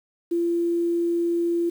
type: tone with quantisation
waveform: sine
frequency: 341.7 Hz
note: F4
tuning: 38 cents flat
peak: -20 dBFS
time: 0.31-1.7 s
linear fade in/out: 10 ms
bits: 8
effects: none